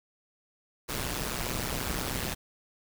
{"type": "noise with amplitude modulation", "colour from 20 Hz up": "pink", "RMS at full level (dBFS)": -29, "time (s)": [0.88, 2.35], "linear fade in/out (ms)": 20, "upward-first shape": "sine", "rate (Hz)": 130, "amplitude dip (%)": 90, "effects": []}